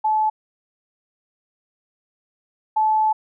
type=tone pair in turn; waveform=sine; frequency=864 / 867 Hz; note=A5 / A5; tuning=-32 / -26 cents; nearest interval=unison; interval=6 cents; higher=second; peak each=-16 / -15 dBFS; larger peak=second; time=0.04-0.3 / 2.76-3.13 s; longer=second; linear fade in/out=10 ms; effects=none